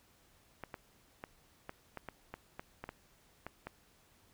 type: clicks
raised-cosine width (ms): 0.5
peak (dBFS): -27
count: 12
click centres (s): 0.637 / 0.742 / 1.239 / 1.694 / 1.973 / 2.087 / 2.34 / 2.595 / 2.84 / 2.891 / 3.466 / 3.67
effects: pink hiss -67 dBFS RMS until 4.33 s